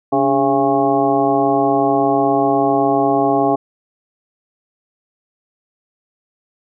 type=harmonic tone with a mistuned harmonic; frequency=136.4 Hz; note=C#3; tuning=28 cents flat; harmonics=1 / 2 / 3 / 4 / 5 / 6 / 8; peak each=-29 / -18 / -19 / -25 / -17 / -19 / -24 dBFS; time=0.12-3.56 s; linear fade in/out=10 ms; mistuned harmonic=2; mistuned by=+70 cents; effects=none